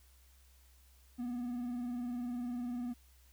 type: tone with vibrato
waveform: triangle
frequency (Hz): 243.8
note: B3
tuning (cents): -22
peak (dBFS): -34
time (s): 1.18-2.94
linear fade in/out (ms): 20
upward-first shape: sine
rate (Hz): 20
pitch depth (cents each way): 54
effects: added 64 Hz sine -61 dBFS peak until 3.32 s + white hiss -68 dBFS RMS until 3.32 s